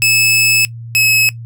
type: tone pair in turn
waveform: sawtooth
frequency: 2603 / 2575 Hz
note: E7 / E7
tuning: -22 / -41 cents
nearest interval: unison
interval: 19 cents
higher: first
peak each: -6 dBFS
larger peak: neither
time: 0.02-0.65 / 0.95-1.29 s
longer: first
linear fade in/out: 0 ms
effects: noise-tail reverb RT60 0.1 s tail -19 dB re dry + added 116 Hz sine -26 dBFS peak until 1.45 s